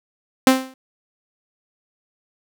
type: tone with exponential decay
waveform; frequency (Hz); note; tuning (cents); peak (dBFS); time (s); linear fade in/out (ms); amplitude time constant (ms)
sawtooth; 261.6; C4; 0; -3; 0.47-0.74; 2; 58
effects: none